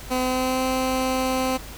15% pulse tone with pitch glide, 254.9 to 259.5 Hz, C4 to C4, -45 to -14 cents, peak -15 dBFS, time 0.1-1.58 s, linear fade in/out 20 ms, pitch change +31 cents, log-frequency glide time 0.21-0.63 s, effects added 50 Hz sine -38 dBFS peak until 1.77 s + pink hiss -40 dBFS RMS until 1.77 s

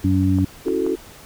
harmonic tone, 94.4 Hz, F#2, 35 cents sharp, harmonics 1 / 2 / 3, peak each -18 / -22 / -18 dBFS, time 0.04-0.45 s, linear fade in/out 5 ms
clicks, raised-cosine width 1 ms, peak -19 dBFS, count 3, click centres 0.386 / 0.683 / 0.865 s
sine chord, F# minor seventh, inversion second, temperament equal, 277.2 / 329.6 / 370 / 440 Hz, C#4 / E4 / F#4 / A4, 0 / 0 / 0 / 0 cents, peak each -26 / -24 / -22 / -24 dBFS, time 0.65-0.96 s, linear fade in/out 20 ms
effects pink hiss -43 dBFS RMS until 1.25 s

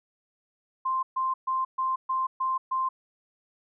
sine tone bursts, 1046.5 Hz, C6, in tune, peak -24 dBFS, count 7, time 0.85-2.89 s, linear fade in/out 10 ms, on 180 ms, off 130 ms, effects none

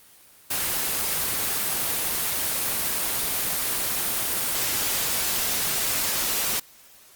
white noise, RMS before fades -25 dBFS, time 0.5-6.6 s, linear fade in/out 10 ms, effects white hiss -52 dBFS RMS until 7.15 s + Opus 24 kbps

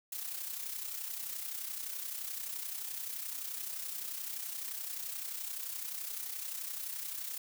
blue noise with amplitude modulation, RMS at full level -38 dBFS, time 0.12-7.38 s, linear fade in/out 5 ms, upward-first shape sine, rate 31.6 Hz, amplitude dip 55%, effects none

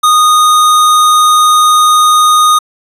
square tone, 1236 Hz, D#6, 12 cents flat, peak -5 dBFS, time 0.03-2.59 s, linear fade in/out 10 ms, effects resampled to 32000 Hz

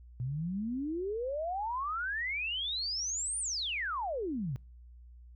sine exponential two-way sweep, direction up then down, 120 to 9397 to 120 Hz, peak -32 dBFS, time 0.2-4.56 s, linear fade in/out 0 ms, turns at 3.39 s, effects noise-tail reverb RT60 0.4 s tail -25 dB re dry + added 60 Hz sine -50 dBFS peak until 5.35 s

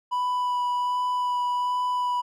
triangle tone with vibrato, 987.8 Hz, B5, in tune, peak -21 dBFS, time 0.11-2.22 s, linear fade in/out 20 ms, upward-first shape sine, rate 1.3 Hz, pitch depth 10 cents each way, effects none

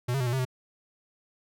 square tone with pitch steps, 122.6 / 137.1 / 125.3 / 119.7 / 132.5 / 127.7 Hz, B2 / C#3 / B2 / A#2 / C3 / C3, -12 / -19 / +25 / +46 / +22 / -42 cents, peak -26 dBFS, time 0.08-0.452 s, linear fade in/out 10 ms, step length 62 ms, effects none

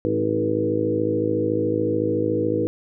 harmonic tone with a mistuned harmonic, 53.8 Hz, A1, 38 cents flat, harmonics 2 / 3 / 4 / 5 / 6 / 7 / 8 / 9, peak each -29 / -36 / -32 / -32 / -24 / -29 / -28 / -24 dBFS, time 0.05-2.67 s, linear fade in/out 0 ms, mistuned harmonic 6, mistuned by -22 cents, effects none

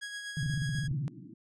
sawtooth tone with tremolo, 1655 Hz, G#6, 6 cents flat, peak -33 dBFS, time 0.01-0.88 s, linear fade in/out 20 ms, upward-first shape sine, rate 8.2 Hz, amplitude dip 40%
sine tone with vibrato, 140.9 Hz, C#3, 29 cents sharp, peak -30 dBFS, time 0.37-1.08 s, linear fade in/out 0 ms, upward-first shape triangle, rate 16 Hz, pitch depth 270 cents each way
clicks, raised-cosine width 5 ms, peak -29 dBFS, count 12, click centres 0.43 / 0.461 / 0.499 / 0.539 / 0.576 / 0.62 / 0.691 / 0.749 / 0.786 / 0.839 / 0.884 / 0.914 s
pink band-pass noise, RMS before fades -48 dBFS, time 0.9-1.34 s, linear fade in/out 5 ms, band 120 to 340 Hz, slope 96 dB/octave
effects resampled to 22050 Hz

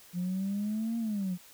sine exponential two-way sweep, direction up then down, 174.61 to 233.1 to 174.61 Hz, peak -28 dBFS, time 0.13-1.38 s, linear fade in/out 50 ms, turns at 0.98 s, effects tanh soft clip ceiling -26 dBFS + white hiss -55 dBFS RMS until 1.53 s

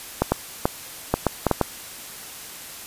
clicks, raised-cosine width 1 ms, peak -3 dBFS, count 8, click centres 0.22 / 0.32 / 0.655 / 1.14 / 1.267 / 1.467 / 1.513 / 1.613 s, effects white hiss -38 dBFS RMS until 2.86 s + resampled to 32000 Hz

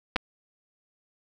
clicks, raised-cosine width 0.3 ms, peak -9 dBFS, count 2, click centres 0.16 / 0.164 s, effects none

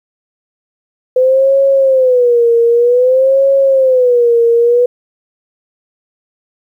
sine tone with vibrato, 505 Hz, B4, 39 cents sharp, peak -6 dBFS, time 1.16-4.86 s, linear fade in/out 5 ms, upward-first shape sine, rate 0.53 Hz, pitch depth 140 cents each way, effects 8-bit

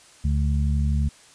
harmonic tone, 72 Hz, D2, 34 cents flat, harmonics 1 / 2 / 3, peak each -20 / -26 / -30 dBFS, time 0.24-1.09 s, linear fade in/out 10 ms, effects white hiss -51 dBFS RMS until 1.34 s + resampled to 22050 Hz

